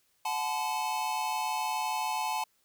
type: tone cluster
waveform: square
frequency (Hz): 738 / 865 / 1017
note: F#5 / A5 / C6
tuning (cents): -5 / -30 / -50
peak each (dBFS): -38 / -32 / -37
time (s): 0.25-2.44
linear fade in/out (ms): 5
effects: white hiss -71 dBFS RMS until 2.64 s